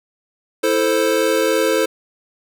square chord, A minor, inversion second, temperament equal, 329.6 / 440 / 523.3 Hz, E4 / A4 / C5, 0 / 0 / 0 cents, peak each -22 / -19 / -19 dBFS, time 0.63-1.86 s, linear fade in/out 10 ms, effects none

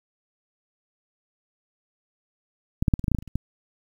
clicks, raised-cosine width 5 ms, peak -9 / -6 / -6 / -20 / -15 / -9 / -9 / -8 / -16 / -28 / -28 / -12 dBFS, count 12, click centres 2.825 / 2.882 / 2.938 / 2.994 / 3.042 / 3.082 / 3.117 / 3.148 / 3.187 / 3.225 / 3.277 / 3.356 s, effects 8-bit

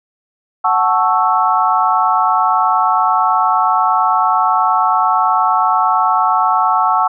sine chord, F# minor seventh, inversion none, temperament equal, 740 / 880 / 1108.7 / 1318.5 Hz, F#5 / A5 / C#6 / E6, 0 / 0 / 0 / 0 cents, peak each -16 dBFS, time 0.64-7.08 s, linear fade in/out 10 ms, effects none

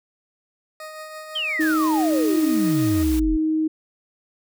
20% pulse tone with tremolo, 622.3 Hz, D#5, in tune, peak -28 dBFS, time 0.8-3.03 s, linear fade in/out 2 ms, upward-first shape triangle, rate 6 Hz, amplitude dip 40%
sine exponential sweep, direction down, 3244 to 38.2 Hz, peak -22 dBFS, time 1.35-3.37 s, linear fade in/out 10 ms
sine tone, 314.1 Hz, D#4, 16 cents sharp, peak -18 dBFS, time 1.59-3.68 s, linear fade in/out 10 ms
white noise, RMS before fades -35 dBFS, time 1.6-3.2 s, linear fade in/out 10 ms
effects none

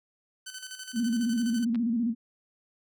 10% pulse tone with tremolo, 1518 Hz, F#6, 44 cents sharp, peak -29 dBFS, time 0.46-1.65 s, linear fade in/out 10 ms, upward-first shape square, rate 12 Hz, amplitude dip 60%
sine tone with vibrato, 233.1 Hz, A#3, in tune, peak -24 dBFS, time 0.93-2.15 s, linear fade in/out 50 ms, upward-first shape square, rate 15 Hz, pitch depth 76 cents each way
clicks, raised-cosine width 0.3 ms, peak -29 dBFS, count 2, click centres 1.747 / 1.756 s
effects none

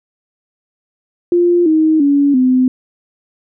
sine tone with pitch steps, 349.2 / 314.7 / 283.6 / 255.6 Hz, F4 / D#4 / C#4 / C4, 0 / +20 / +40 / -40 cents, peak -8 dBFS, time 1.32-2.68 s, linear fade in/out 2 ms, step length 340 ms, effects none

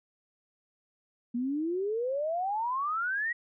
sine exponential sweep, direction up, 233.1 to 1939 Hz, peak -28 dBFS, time 1.34-3.33 s, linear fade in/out 10 ms, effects none

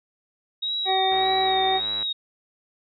sine tone with vibrato, 3767 Hz, A#7, 17 cents sharp, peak -24 dBFS, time 0.62-2.13 s, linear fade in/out 10 ms, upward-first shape sine, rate 1.7 Hz, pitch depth 52 cents each way
harmonic tone, 380 Hz, F#4, 46 cents sharp, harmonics 1 / 2 / 3 / 5 / 6, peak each -27 / -21 / -37 / -33 / -36 dBFS, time 0.85-1.81 s, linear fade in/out 50 ms
click train, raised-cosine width 0.5 ms, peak -24 dBFS, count 98, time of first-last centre 1.12-2.027 s, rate 107 Hz
effects none

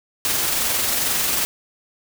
white noise with amplitude modulation, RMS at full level -20 dBFS, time 0.25-1.45 s, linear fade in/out 0 ms, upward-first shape sine, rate 22.3 Hz, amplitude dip 25%, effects none

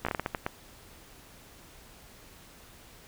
slowing click train, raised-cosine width 0.5 ms, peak -14 dBFS, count 9, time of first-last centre 0.05-0.464 s, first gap 15 ms, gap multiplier 1.34, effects pink hiss -53 dBFS RMS until 3.07 s

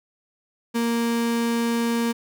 35% pulse tone, 233.1 Hz, A#3, in tune, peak -19 dBFS, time 0.74-2.13 s, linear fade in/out 20 ms, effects none

